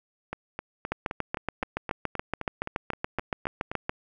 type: two click trains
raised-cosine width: 0.5 ms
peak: -17 / -12 dBFS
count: 14 / 22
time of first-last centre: 0.33-3.715 / 0.92-3.895 s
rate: 3.84 / 7.06 Hz
effects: none